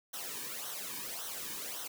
white noise with flanger, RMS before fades -41 dBFS, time 0.13-1.88 s, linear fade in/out 10 ms, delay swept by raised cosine 0.41 to 1.51 ms, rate 1.8 Hz, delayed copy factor -0.75, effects none

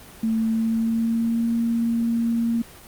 sine tone with pitch glide, 223.3 to 231.6 Hz, A3 to A#3, +26 to -11 cents, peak -19 dBFS, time 0.23-2.62 s, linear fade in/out 5 ms, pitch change +63 cents, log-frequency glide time 0.44-1.48 s, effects pink hiss -44 dBFS RMS until 2.87 s + Opus 24 kbps

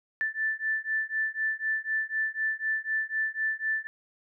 sine beating tone pair, 1760 / 1764 Hz, A6 / A6, 0 / +4 cents, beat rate 4 Hz, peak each -30 dBFS, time 0.21-3.87 s, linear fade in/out 0 ms, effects none

